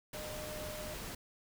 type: tone in noise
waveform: sine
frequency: 610 Hz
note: D#5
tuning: 34 cents flat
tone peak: -44 dBFS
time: 0.14-0.94 s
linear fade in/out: 5 ms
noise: pink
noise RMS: -44 dBFS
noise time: 0.13-1.15 s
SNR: -3 dB
effects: none